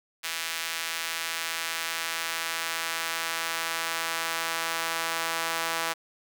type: tone with high-pass filter sweep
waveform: sawtooth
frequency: 164.8 Hz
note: E3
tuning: in tune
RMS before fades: -31 dBFS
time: 0.23-5.94 s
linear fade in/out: 20 ms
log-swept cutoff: 2100 to 990 Hz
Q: 0.88
effects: none